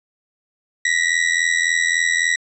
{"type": "ring-modulated tone", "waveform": "40% pulse", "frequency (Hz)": 1929, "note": "B6", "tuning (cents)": -41, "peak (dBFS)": -12, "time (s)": [0.85, 2.36], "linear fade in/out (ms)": 2, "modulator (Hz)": 41.8, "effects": ["resampled to 22050 Hz", "9-bit"]}